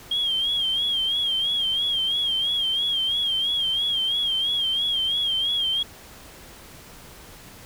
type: tone with vibrato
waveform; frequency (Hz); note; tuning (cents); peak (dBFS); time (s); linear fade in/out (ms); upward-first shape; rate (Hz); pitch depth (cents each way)
sine; 3230; G#7; -49; -20; 0.11-5.83; 5; sine; 3; 74
effects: tanh soft clip ceiling -16 dBFS + pink hiss -45 dBFS RMS until 7.65 s